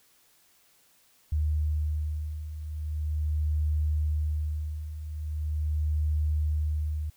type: beating tone pair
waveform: sine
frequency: 75.9 / 76.31 Hz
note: D#2 / D#2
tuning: -42 / -33 cents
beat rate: 0.41 Hz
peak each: -32 / -27 dBFS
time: 1.32-7.1 s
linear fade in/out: 5 ms
effects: white hiss -63 dBFS RMS until 7.16 s